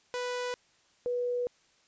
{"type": "tone pair in turn", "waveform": ["sawtooth", "sine"], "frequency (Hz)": [493.9, 489.1], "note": ["B4", "B4"], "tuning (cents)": [0, -17], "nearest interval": "unison", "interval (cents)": 17, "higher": "first", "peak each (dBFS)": -28, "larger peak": "neither", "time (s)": [[0.14, 0.54], [1.06, 1.47]], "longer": "second", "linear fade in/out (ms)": 0, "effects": ["white hiss -66 dBFS RMS until 1.87 s", "resampled to 16000 Hz"]}